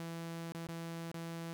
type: tone with dropouts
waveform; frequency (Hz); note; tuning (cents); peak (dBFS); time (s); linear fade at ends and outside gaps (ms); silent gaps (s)
sawtooth; 166.5; E3; +18; -37; 0-1.53; 0; 0.521-0.548 / 0.669-0.688 / 1.115-1.143
effects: none